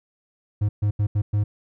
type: tone bursts at uneven times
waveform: triangle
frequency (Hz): 103.7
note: G#2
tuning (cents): -2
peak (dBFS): -16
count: 5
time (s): 0.61-0.69 / 0.82-0.91 / 0.99-1.07 / 1.15-1.22 / 1.33-1.44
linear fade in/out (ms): 10
effects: none